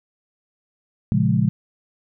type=chord; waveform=sine; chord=Bb minor seventh; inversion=none; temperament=equal; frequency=116.54 / 138.59 / 174.61 / 207.7 Hz; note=Bb2 / Db3 / F3 / Ab3; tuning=0 / 0 / 0 / 0 cents; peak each=-21 dBFS; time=1.12-1.49 s; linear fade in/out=0 ms; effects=none